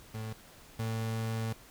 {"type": "tone pair in turn", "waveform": "35% pulse", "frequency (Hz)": [110, 112.25], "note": ["A2", "A2"], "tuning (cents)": [0, 35], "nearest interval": "unison", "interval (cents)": 35, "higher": "second", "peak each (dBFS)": [-35, -30], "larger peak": "second", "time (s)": [[0.14, 0.33], [0.79, 1.53]], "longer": "second", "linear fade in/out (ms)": 5, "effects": ["pink hiss -55 dBFS RMS until 1.7 s"]}